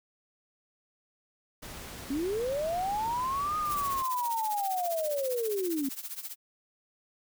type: noise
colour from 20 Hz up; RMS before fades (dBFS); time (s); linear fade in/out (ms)
pink; -43; 1.62-4.03; 10
type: linear two-way sweep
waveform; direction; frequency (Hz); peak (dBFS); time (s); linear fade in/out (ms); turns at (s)
sine; up then down; 260 to 1244.5 to 260; -28; 2.1-5.89; 5; 3.57
type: noise with tremolo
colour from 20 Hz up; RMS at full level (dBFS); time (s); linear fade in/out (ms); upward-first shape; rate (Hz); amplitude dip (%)
blue; -36; 3.64-6.36; 50; triangle; 15; 90
effects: none